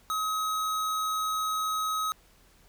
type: tone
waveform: square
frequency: 1271 Hz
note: D#6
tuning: 36 cents sharp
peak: -28 dBFS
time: 0.1-2.12 s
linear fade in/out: 0 ms
effects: added 43 Hz sine -62 dBFS peak until 2.68 s + pink hiss -61 dBFS RMS until 2.68 s